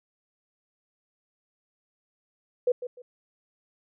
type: tone with echo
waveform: sine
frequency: 493.9 Hz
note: B4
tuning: in tune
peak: -19 dBFS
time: 2.67-2.72 s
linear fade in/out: 5 ms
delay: 150 ms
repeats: 2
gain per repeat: -12 dB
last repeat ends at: 3.02 s
effects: none